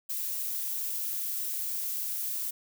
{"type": "noise", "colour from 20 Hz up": "violet", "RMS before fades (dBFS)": -33, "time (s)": [0.09, 2.51], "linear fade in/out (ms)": 10, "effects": []}